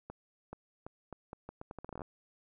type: accelerating click train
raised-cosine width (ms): 1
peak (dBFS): -29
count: 17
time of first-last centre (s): 0.1-2.018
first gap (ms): 430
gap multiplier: 0.78
effects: none